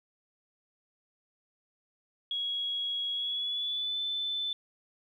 sine tone with pitch glide, 3322 to 3520 Hz, G#7 to A7, 0 to 0 cents, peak -30 dBFS, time 2.31-4.53 s, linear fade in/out 2 ms, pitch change +100 cents, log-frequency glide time 3.12-3.99 s, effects 11-bit

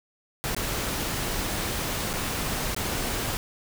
pink noise with dropouts, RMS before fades -29 dBFS, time 0.44-3.37 s, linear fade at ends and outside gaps 0 ms, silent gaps 0.548-0.565 / 2.131-2.137 / 2.747-2.764 s, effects none

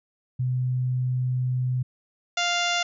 sine tone, 126.7 Hz, B2, 45 cents sharp, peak -22 dBFS, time 0.39-1.83 s, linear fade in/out 10 ms
harmonic tone, 698.5 Hz, F5, in tune, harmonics 1 / 2 / 3 / 4 / 5 / 6 / 7 / 8 / 9 / 10, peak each -28 / -29 / -30 / -29 / -30 / -37 / -37 / -36 / -38 / -39 dBFS, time 2.37-2.83 s, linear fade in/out 5 ms
effects none

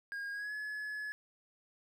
triangle tone with pitch glide, 1627 to 1703 Hz, G#6 to G#6, -36 to +43 cents, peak -36 dBFS, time 0.12-1.12 s, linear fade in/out 0 ms, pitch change +79 cents, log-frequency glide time 0.32-0.53 s, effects none

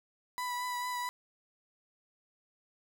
35% pulse tone with vibrato, 987.8 Hz, B5, in tune, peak -32 dBFS, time 0.38-1.09 s, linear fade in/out 0 ms, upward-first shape triangle, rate 4.5 Hz, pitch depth 21 cents each way, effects none

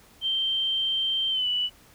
sine tone with pitch glide, 3136 to 2963 Hz, G7 to F#7, 0 to +2 cents, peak -23 dBFS, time 0.21-1.7 s, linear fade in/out 50 ms, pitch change -98 cents, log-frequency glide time 1.3-1.47 s, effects pink hiss -55 dBFS RMS until 1.94 s

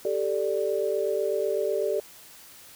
sine chord, G suspended second, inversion none, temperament equal, 392 / 440 / 587.3 Hz, G4 / A4 / D5, 0 / 0 / 0 cents, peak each -28 dBFS, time 0.05-2 s, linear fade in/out 2 ms, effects white hiss -49 dBFS RMS until 2.75 s

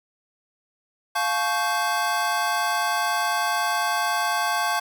square tone cluster, 702 / 860 / 1110 / 1562 Hz, F5 / A5 / C#6 / G6, +9 / -40 / +2 / -7 cents, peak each -28 dBFS, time 1.15-4.8 s, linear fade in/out 10 ms, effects none

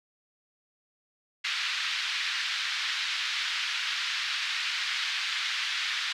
white band-pass noise, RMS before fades -31 dBFS, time 1.44-6.13 s, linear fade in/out 10 ms, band 1400 to 4200 Hz, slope 24 dB/octave, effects none

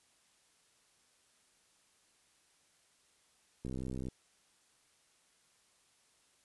click train, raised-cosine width 3 ms, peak -28 dBFS, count 29, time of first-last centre 3.65-4.085 s, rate 64.4 Hz, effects white hiss -70 dBFS RMS until 6.44 s + resampled to 24000 Hz

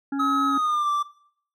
harmonic tone, 277.2 Hz, C#4, in tune, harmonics 1 / 3 / 5 / 6, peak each -24 / -37 / -39 / -44 dBFS, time 0.12-0.58 s, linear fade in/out 5 ms
triangle tone with pitch glide, 1278 to 1171.9 Hz, D#6 to D6, +46 to -4 cents, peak -19 dBFS, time 0.19-1.03 s, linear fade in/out 10 ms, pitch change -150 cents, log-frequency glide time 0.48-0.89 s
effects noise-tail reverb RT60 0.6 s tail -18 dB re dry

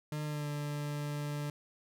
40% pulse tone with pitch glide, 150.6 to 146.74 Hz, D3 to D3, +44 to -1 cents, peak -34 dBFS, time 0.12-1.5 s, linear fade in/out 2 ms, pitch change -45 cents, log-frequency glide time 0.25-0.48 s, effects none

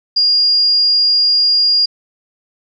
sine tone, 4833 Hz, D8, 49 cents sharp, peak -9 dBFS, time 0.16-1.86 s, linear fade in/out 10 ms, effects none

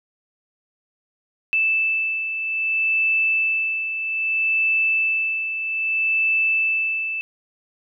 sine beating tone pair, 2637 / 2637.62 Hz, E7 / E7, 0 / 0 cents, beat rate 0.62 Hz, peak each -27 / -19 dBFS, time 1.53-7.21 s, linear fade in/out 0 ms, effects none

